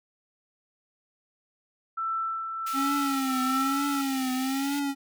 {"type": "tone with tremolo", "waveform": "sine", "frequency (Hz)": 1331, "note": "E6", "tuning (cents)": 16, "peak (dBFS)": -26, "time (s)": [1.97, 4.02], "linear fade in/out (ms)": 10, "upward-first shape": "sine", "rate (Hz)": 1.4, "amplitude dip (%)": 45}
{"type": "high-pass noise", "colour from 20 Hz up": "pink", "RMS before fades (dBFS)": -40, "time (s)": [2.66, 4.8], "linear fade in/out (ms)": 10, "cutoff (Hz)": 2100, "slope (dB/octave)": 24}
{"type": "tone with vibrato", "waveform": "square", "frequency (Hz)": 270, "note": "C#4", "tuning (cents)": -45, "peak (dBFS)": -27, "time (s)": [2.73, 4.95], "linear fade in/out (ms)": 50, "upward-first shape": "triangle", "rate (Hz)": 1.1, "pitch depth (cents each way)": 100}
{"effects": []}